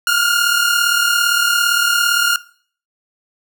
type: tone pair together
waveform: sawtooth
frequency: 1396.9 / 1434.5 Hz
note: F6 / F6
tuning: 0 / +46 cents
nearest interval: unison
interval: 46 cents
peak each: -12 / -12 dBFS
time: 0.07-2.36 s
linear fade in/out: 2 ms
effects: noise-tail reverb RT60 0.5 s tail -20 dB re dry